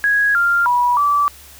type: tone with pitch steps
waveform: sine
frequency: 1659 / 1394 / 974 / 1158 Hz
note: G#6 / F6 / B5 / D6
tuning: -2 / -4 / -24 / -25 cents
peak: -12 dBFS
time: 0.04-1.28 s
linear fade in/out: 0 ms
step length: 310 ms
effects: added 70 Hz sine -46 dBFS peak until 1.59 s + white hiss -42 dBFS RMS until 1.59 s